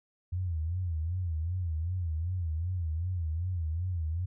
sine tone with vibrato, 85 Hz, F2, 46 cents flat, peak -29 dBFS, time 0.32-4.26 s, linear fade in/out 10 ms, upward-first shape sine, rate 2.6 Hz, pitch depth 150 cents each way, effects none

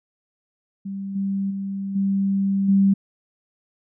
sine tone with level steps, 196 Hz, G3, in tune, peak -27 / -21 / -25 / -18 / -13 dBFS, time 0.85-2.94 s, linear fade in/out 10 ms, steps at 1.15 / 1.5 / 1.95 / 2.68 s, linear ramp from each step 10 ms, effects none

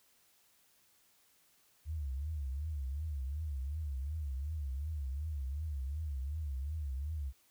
sine tone with vibrato, 72 Hz, D2, 34 cents flat, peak -35 dBFS, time 1.85-7.33 s, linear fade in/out 50 ms, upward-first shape triangle, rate 2.7 Hz, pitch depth 210 cents each way, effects white hiss -69 dBFS RMS until 7.5 s

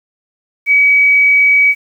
sine tone, 2272 Hz, C#7, 42 cents sharp, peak -6 dBFS, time 0.66-1.75 s, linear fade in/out 50 ms, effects 7-bit

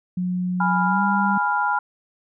sine tone with pitch glide, 180.8 to 197.16 Hz, F#3 to G3, -40 to +10 cents, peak -21 dBFS, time 0.17-1.38 s, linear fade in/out 5 ms, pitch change +150 cents, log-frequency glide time 0.85-1.02 s
sine chord, F diminished, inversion first, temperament equal, 830.6 / 987.8 / 1396.9 Hz, Ab5 / Cb6 / F6, 0 / 0 / 0 cents, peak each -23 dBFS, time 0.6-1.79 s, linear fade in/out 5 ms
effects none

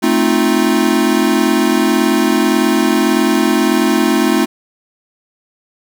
square chord, F dominant seventh, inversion first, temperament equal, 220 / 261.6 / 311.1 / 349.2 Hz, A3 / C4 / Eb4 / F4, 0 / 0 / 0 / 0 cents, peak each -17 dBFS, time 0.02-4.46 s, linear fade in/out 20 ms, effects none

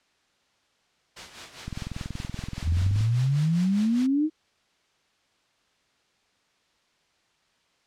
white noise with tremolo, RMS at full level -37 dBFS, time 1.16-4.07 s, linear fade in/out 10 ms, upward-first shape sine, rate 5 Hz, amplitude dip 65%
click train, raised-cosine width 5 ms, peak -21 dBFS, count 29, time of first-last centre 1.68-3.007 s, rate 21.1 Hz
sine exponential sweep, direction up, 77.78 to 320.4 Hz, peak -20 dBFS, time 2.63-4.3 s, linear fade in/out 50 ms
effects white hiss -67 dBFS RMS until 7.86 s + low-pass 5000 Hz 12 dB/octave

